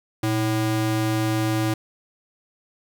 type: ring-modulated tone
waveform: square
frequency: 220 Hz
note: A3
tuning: in tune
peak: -18 dBFS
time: 0.23-1.74 s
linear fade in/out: 5 ms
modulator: 103 Hz
effects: 9-bit